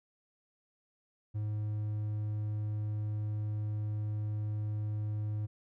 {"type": "tone", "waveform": "triangle", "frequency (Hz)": 105.9, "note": "G#2", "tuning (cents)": 34, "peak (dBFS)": -30, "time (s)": [1.34, 5.47], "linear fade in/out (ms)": 20, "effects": []}